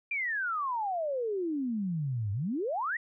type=exponential two-way sweep; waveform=sine; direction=down then up; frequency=2424 to 96.3 to 1982 Hz; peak=-29 dBFS; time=0.11-2.97 s; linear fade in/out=5 ms; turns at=2.32 s; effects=none